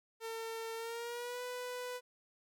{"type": "tone with pitch glide", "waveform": "sawtooth", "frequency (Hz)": [452.3, 496.1], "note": ["A4", "B4"], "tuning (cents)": [48, 8], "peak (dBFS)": -36, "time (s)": [0.2, 2.01], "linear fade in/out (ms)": 50, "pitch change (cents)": 160, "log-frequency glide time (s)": [0.75, 1.42], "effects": []}